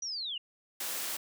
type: linear sweep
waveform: sine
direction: down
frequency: 5920 to 2771 Hz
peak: -34 dBFS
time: 0.02-0.38 s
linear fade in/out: 5 ms
type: noise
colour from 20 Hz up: white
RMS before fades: -36 dBFS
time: 0.8-1.17 s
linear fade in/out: 5 ms
effects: high-pass 300 Hz 12 dB/octave